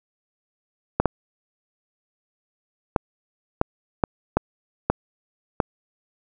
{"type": "clicks", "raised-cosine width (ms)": 1, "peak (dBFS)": -3, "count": 8, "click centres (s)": [1, 1.057, 2.962, 3.614, 4.038, 4.37, 4.9, 5.602], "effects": []}